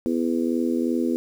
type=harmonic tone; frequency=82.8 Hz; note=E2; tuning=8 cents sharp; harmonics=3 / 4 / 5 / 6; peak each=-23 / -25 / -30 / -32 dBFS; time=0.06-1.16 s; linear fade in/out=0 ms; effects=8-bit